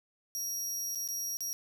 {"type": "tone with dropouts", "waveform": "sawtooth", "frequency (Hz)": 5670, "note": "F8", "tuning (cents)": 25, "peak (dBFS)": -31, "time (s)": [0.35, 1.53], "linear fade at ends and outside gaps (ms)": 0, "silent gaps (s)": [[0.949, 0.956], [1.077, 1.087], [1.37, 1.406]], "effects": []}